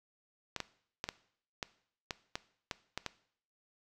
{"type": "clicks", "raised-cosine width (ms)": 0.2, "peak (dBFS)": -18, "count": 10, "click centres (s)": [0.563, 0.603, 1.041, 1.089, 1.628, 2.108, 2.355, 2.712, 2.976, 3.063], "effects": ["noise-tail reverb RT60 0.6 s tail -18 dB re dry"]}